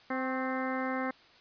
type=harmonic tone with a mistuned harmonic; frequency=260 Hz; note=C4; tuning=11 cents flat; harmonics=1 / 2 / 3 / 4 / 5 / 6 / 7 / 8; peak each=-34 / -37 / -39 / -40 / -41 / -42 / -42 / -43 dBFS; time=0.1-1.11 s; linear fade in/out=5 ms; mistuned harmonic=4; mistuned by=+44 cents; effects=white hiss -58 dBFS RMS until 1.4 s + resampled to 11025 Hz